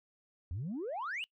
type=exponential sweep; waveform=sine; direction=up; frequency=77.78 to 3023 Hz; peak=-34 dBFS; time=0.51-1.24 s; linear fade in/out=0 ms; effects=noise-tail reverb RT60 0.1 s tail -24 dB re dry + tanh soft clip ceiling -33 dBFS